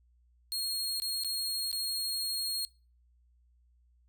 sawtooth tone with dropouts, 4272 Hz, C8, 35 cents sharp, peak -29 dBFS, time 0.52-2.65 s, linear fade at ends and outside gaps 0 ms, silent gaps 1-1.02 / 1.236-1.246 / 1.715-1.728 s, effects noise-tail reverb RT60 0.4 s tail -26 dB re dry + added 60 Hz sine -63 dBFS peak until 4.08 s

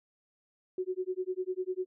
sine tone with tremolo, 370 Hz, F#4, in tune, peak -28 dBFS, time 0.78-1.86 s, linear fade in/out 2 ms, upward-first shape sine, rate 10 Hz, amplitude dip 100%, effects none

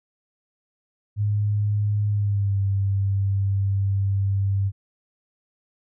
sine tone with pitch glide, 103.83 to 98.4 Hz, G#2 to G2, 0 to +7 cents, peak -19 dBFS, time 1.16-4.72 s, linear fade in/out 50 ms, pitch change -93 cents, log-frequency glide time 2.09-2.59 s, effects none

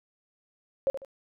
sine tone with echo, 543 Hz, C#5, 36 cents flat, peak -21 dBFS, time 0.87-0.9 s, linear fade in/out 0 ms, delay 74 ms, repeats 2, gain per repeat -10 dB, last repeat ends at 1.048 s, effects none

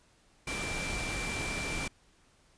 sine tone in noise, 2349 Hz, D7, in tune, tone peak -37 dBFS, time 0.47-1.88 s, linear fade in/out 5 ms, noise pink, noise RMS -36 dBFS, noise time 0.47-1.88 s, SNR -4 dB, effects pink hiss -65 dBFS RMS until 2.57 s + resampled to 22050 Hz

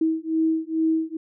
sine beating tone pair, 320 / 322.3 Hz, D#4 / E4, +49 / -39 cents, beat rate 2.3 Hz, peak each -23 dBFS, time 0.01-1.17 s, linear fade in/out 5 ms, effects none

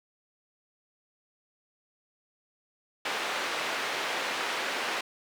white band-pass noise, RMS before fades -32 dBFS, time 3.05-5.01 s, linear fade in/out 5 ms, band 370 to 2600 Hz, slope 12 dB/octave, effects none

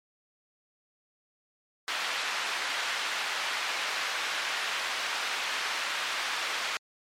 pink band-pass noise, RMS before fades -32 dBFS, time 1.88-6.77 s, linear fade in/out 0 ms, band 1200 to 3900 Hz, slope 12 dB/octave, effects MP3 64 kbps

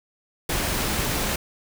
pink noise, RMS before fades -25 dBFS, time 0.49-1.36 s, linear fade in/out 5 ms, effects none

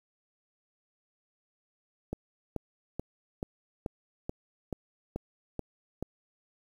click train, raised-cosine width 2 ms, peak -20 dBFS, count 10, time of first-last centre 2.13-6.026 s, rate 2.31 Hz, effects 9-bit

